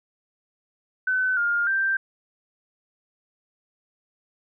sine tone with pitch steps, 1514 / 1412 / 1570 Hz, F#6 / F6 / G6, +39 / +19 / +2 cents, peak -20 dBFS, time 1.07-1.97 s, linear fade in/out 5 ms, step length 300 ms, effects none

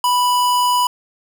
square tone, 987 Hz, B5, 1 cent flat, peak -14 dBFS, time 0.04-0.87 s, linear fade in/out 2 ms, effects none

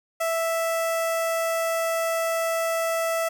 sawtooth tone with notch filter, 659.3 Hz, E5, in tune, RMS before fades -25 dBFS, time 0.2-3.29 s, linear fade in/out 10 ms, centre 3900 Hz, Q 1.6, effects none

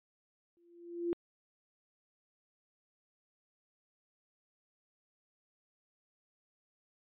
sine tone with exponential growth, 344 Hz, F4, 26 cents flat, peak -28 dBFS, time 0.57-1.13 s, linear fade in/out 0 ms, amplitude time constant 120 ms, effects resampled to 8000 Hz

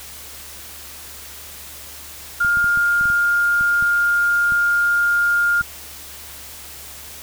sine tone, 1410 Hz, F6, 16 cents sharp, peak -14 dBFS, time 2.4-5.62 s, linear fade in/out 10 ms
clicks, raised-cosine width 5 ms, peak -22 dBFS, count 11, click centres 2.448 / 2.572 / 2.643 / 2.774 / 3.011 / 3.056 / 3.101 / 3.61 / 3.825 / 4.522 / 5.611 s
effects added 72 Hz sine -46 dBFS peak until 7.22 s + white hiss -37 dBFS RMS until 7.22 s

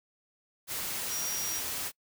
sine tone in noise, 5720 Hz, F8, 41 cents sharp, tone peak -34 dBFS, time 1.08-1.62 s, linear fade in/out 50 ms, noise white, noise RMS -35 dBFS, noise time 0.67-1.92 s, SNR -2 dB, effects noise-tail reverb RT60 0.1 s tail -25 dB re dry

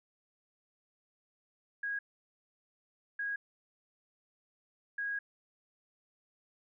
sine tone bursts at uneven times, 1645 Hz, G#6, 17 cents flat, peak -33 dBFS, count 3, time 1.83-1.99 / 3.19-3.36 / 4.98-5.19 s, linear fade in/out 5 ms, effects none

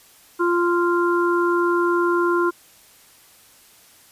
harmonic tone, 347.7 Hz, F4, 8 cents flat, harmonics 1 / 3 / 4, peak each -18 / -23 / -24 dBFS, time 0.39-2.51 s, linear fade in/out 20 ms, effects white hiss -51 dBFS RMS until 4.11 s + resampled to 32000 Hz

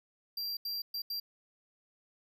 square tone bursts at uneven times, 4736 Hz, D8, 14 cents sharp, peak -35 dBFS, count 4, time 0.37-0.57 / 0.65-0.82 / 0.94-1.02 / 1.1-1.2 s, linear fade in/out 5 ms, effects none

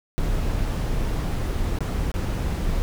brown noise with dropouts, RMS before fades -24 dBFS, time 0.18-2.82 s, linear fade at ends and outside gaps 0 ms, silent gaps 1.787-1.806 / 2.116-2.14 s, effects none

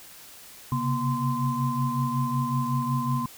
sine tone cluster, 131.2 / 136.6 / 238.9 / 1034 Hz, C3 / C#3 / A#3 / C6, +5 / -25 / +43 / -21 cents, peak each -29 dBFS, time 0.72-3.26 s, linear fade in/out 2 ms, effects white hiss -47 dBFS RMS until 3.37 s

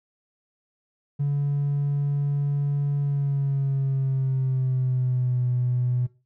triangle tone with pitch glide, 142.6 to 124.14 Hz, C#3 to B2, +49 to +9 cents, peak -17 dBFS, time 1.19-6.07 s, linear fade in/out 20 ms, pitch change -240 cents, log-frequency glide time 2.99-5.46 s, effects noise-tail reverb RT60 0.3 s tail -21 dB re dry + tanh soft clip ceiling -18 dBFS

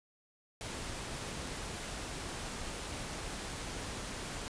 pink noise, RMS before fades -41 dBFS, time 0.61-4.48 s, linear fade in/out 0 ms, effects resampled to 22050 Hz

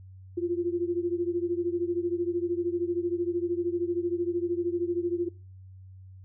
sine beating tone pair, 343.7 / 356.7 Hz, F4 / F4, -28 / +37 cents, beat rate 13 Hz, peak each -28 / -30 dBFS, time 0.37-5.29 s, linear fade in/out 10 ms, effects noise-tail reverb RT60 0.4 s tail -23 dB re dry + added 94 Hz sine -45 dBFS peak until 6.24 s

